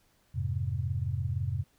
sine chord, F minor, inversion none, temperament just, 87.31 / 104.77 / 130.96 Hz, F2 / Ab2 / C3, 0 / +16 / +2 cents, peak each -33 dBFS, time 0.34-1.64 s, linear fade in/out 20 ms, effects pink hiss -68 dBFS RMS until 1.78 s

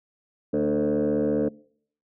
sine tone with frequency modulation, 370 Hz, F#4, in tune, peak -19 dBFS, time 0.53-1.49 s, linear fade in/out 10 ms, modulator 75.1 Hz, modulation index 2.3, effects noise-tail reverb RT60 0.6 s tail -24 dB re dry + tanh soft clip ceiling -18 dBFS

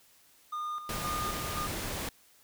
triangle tone with tremolo, 1218 Hz, D#6, 37 cents flat, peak -31 dBFS, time 0.52-1.67 s, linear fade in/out 10 ms, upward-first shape square, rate 1.9 Hz, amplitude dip 60%
pink noise, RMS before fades -36 dBFS, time 0.89-2.09 s, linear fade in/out 2 ms
effects white hiss -62 dBFS RMS until 2.43 s

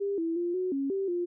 sine tone with pitch steps, 400 / 330 / 347.6 / 368.3 / 275 / 389.3 / 350.5 Hz, G4 / E4 / F4 / F#4 / C#4 / G4 / F4, +35 / +2 / -8 / -8 / -14 / -12 / +6 cents, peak -27 dBFS, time 0-1.26 s, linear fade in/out 20 ms, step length 180 ms, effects none

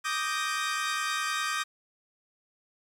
sawtooth chord, Eb major seventh, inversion third, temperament equal, 1174.7 / 1244.5 / 1568 / 1864.7 Hz, D6 / Eb6 / G6 / Bb6, 0 / 0 / 0 / 0 cents, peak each -31 / -29 / -30 / -32 dBFS, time 0.04-1.64 s, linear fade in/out 20 ms, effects low-pass 10000 Hz 12 dB/octave + 10-bit

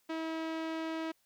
sawtooth tone with low-pass filter, 322.4 Hz, E4, 38 cents flat, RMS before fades -37 dBFS, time 0.09-1.12 s, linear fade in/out 10 ms, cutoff 3600 Hz, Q 0.76, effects white hiss -73 dBFS RMS until 1.25 s

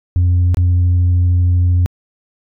sine tone with dropouts, 88.7 Hz, F2, 27 cents sharp, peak -7 dBFS, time 0.16-1.86 s, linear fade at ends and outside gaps 0 ms, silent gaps 0.545-0.571 s, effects tanh soft clip ceiling -8 dBFS

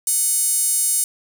5% pulse tone with high-pass filter, 740 Hz, F#5, in tune, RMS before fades -19 dBFS, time 0.07-1.04 s, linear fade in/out 2 ms, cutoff 10000 Hz, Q 1.8, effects 7-bit

